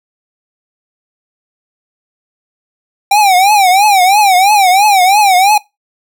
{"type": "tone with vibrato", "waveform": "square", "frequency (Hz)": 784, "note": "G5", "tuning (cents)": 0, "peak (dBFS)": -6, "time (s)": [3.11, 5.58], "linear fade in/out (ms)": 5, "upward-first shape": "triangle", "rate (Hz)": 3, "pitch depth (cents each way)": 170, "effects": ["noise-tail reverb RT60 0.2 s tail -21 dB re dry"]}